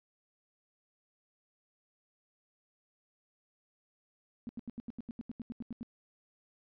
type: tone bursts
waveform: sine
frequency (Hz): 234.9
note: A#3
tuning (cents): +13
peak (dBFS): -37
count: 14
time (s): 4.47-5.83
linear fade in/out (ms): 0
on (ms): 21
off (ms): 82
effects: resampled to 11025 Hz